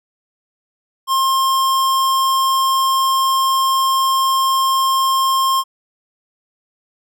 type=tone; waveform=square; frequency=1064 Hz; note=C6; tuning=29 cents sharp; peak=-14 dBFS; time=1.07-5.64 s; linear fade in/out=50 ms; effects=none

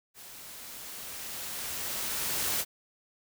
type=noise with level ramp; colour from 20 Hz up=white; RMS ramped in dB=-48 to -29 dBFS; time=0.14-2.65 s; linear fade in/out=50 ms; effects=none

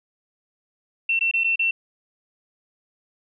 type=tone with dropouts; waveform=sine; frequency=2701 Hz; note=E7; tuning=42 cents sharp; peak=-18 dBFS; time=1.09-1.71 s; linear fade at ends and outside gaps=5 ms; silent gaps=1.192-1.209 / 1.313-1.337 / 1.437-1.443 / 1.558-1.593 s; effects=none

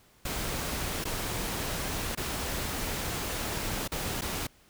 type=noise with dropouts; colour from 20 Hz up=pink; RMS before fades=-33 dBFS; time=0.25-4.47 s; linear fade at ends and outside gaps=5 ms; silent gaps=1.042-1.052 / 2.151-2.173 / 3.878-3.918 / 4.211-4.218 s; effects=pink hiss -61 dBFS RMS until 4.69 s

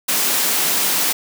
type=high-pass noise; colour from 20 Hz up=white; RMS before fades=-18 dBFS; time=0.08-1.13 s; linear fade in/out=10 ms; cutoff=160 Hz; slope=48 dB/octave; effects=none

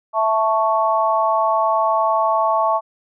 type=chord; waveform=sine; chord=A major; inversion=second; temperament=equal; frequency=659.3 / 880 / 1108.7 Hz; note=E5 / A5 / C#6; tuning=0 / 0 / 0 cents; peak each=-19 dBFS; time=0.13-2.81 s; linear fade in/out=50 ms; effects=none

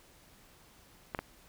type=clicks; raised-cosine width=0.5 ms; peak=-19 dBFS; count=2; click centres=1.148 / 1.19 s; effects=pink hiss -60 dBFS RMS until 1.48 s

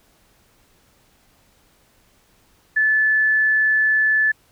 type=tone; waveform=sine; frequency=1738 Hz; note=A6; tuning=22 cents flat; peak=-14 dBFS; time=2.76-4.32 s; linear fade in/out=10 ms; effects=pink hiss -58 dBFS RMS until 4.51 s

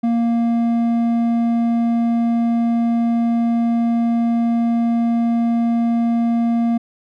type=tone with hard clipping; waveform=sine; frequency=233.1 Hz; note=A#3; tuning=in tune; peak=-16 dBFS; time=0.03-6.78 s; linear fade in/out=10 ms; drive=6 dB; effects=none

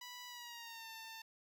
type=tone with pitch glide; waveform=10% pulse; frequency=984 to 897.1 Hz; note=B5 to A5; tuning=-7 to +33 cents; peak=-40 dBFS; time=0.01-1.22 s; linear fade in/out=5 ms; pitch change=-160 cents; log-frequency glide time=0.27-0.89 s; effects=none

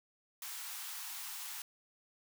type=high-pass noise; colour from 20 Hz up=white; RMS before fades=-44 dBFS; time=0.42-1.62 s; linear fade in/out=2 ms; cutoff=760 Hz; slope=96 dB/octave; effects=none

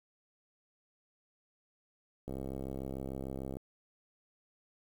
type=click train; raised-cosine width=2 ms; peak=-27 dBFS; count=87; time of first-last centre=2.28-3.569 s; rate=66.7 Hz; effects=9-bit

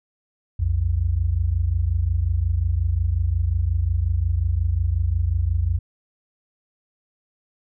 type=tone pair together; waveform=sine; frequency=61.74 / 87.31 Hz; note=B1 / F2; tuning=0 / 0 cents; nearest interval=tritone; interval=600 cents; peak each=-22 / -20 dBFS; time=0.59-5.79 s; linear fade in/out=10 ms; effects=none

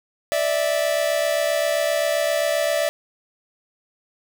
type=tone pair together; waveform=45% pulse; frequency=587.3 / 654.9 Hz; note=D5 / E5; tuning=0 / -11 cents; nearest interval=major second; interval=189 cents; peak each=-22 / -22 dBFS; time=0.32-2.89 s; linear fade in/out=0 ms; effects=none

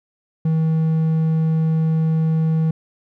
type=tone; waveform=triangle; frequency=160 Hz; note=D#3; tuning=49 cents sharp; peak=-13 dBFS; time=0.45-2.71 s; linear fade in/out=5 ms; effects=none

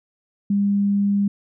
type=tone; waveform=sine; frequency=201.2 Hz; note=G3; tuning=45 cents sharp; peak=-16 dBFS; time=0.5-1.28 s; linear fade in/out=5 ms; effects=none

